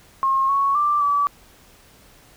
sine tone with pitch steps, 1075 / 1109 / 1178 / 1150 Hz, C6 / C#6 / D6 / D6, +47 / 0 / +5 / -37 cents, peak -16 dBFS, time 0.23-1.27 s, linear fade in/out 0 ms, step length 260 ms, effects pink hiss -51 dBFS RMS until 2.36 s

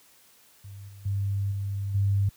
sine tone with level steps, 99.3 Hz, G2, 23 cents sharp, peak -39 / -43 / -24 / -27 / -20 dBFS, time 0.64-2.29 s, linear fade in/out 5 ms, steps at 0.88 / 1.05 / 1.51 / 1.94 s, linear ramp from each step 10 ms, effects white hiss -58 dBFS RMS until 2.36 s + high-pass 60 Hz 12 dB/octave

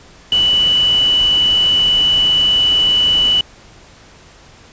sine tone in noise, 2965 Hz, F#7, 3 cents sharp, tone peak -10 dBFS, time 0.32-3.41 s, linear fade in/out 2 ms, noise pink, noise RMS -28 dBFS, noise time 0.32-3.41 s, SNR +15 dB, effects pink hiss -43 dBFS RMS until 4.72 s + resampled to 16000 Hz

